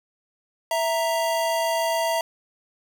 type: tone pair together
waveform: square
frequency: 659.3 / 932.4 Hz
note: E5 / A#5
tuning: 0 / 0 cents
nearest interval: tritone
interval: 600 cents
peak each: -24 / -26 dBFS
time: 0.71-2.21 s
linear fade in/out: 2 ms
effects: none